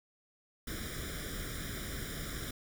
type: noise with comb filter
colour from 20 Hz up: pink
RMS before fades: -40 dBFS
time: 0.67-2.51 s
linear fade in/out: 5 ms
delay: 0.56 ms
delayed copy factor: +0.9
effects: none